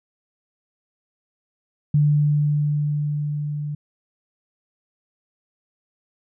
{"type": "tone with level ramp", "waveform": "sine", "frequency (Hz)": 147.8, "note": "D3", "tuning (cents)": 11, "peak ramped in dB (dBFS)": [-13, -25], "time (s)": [1.94, 3.75], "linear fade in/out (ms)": 5, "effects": []}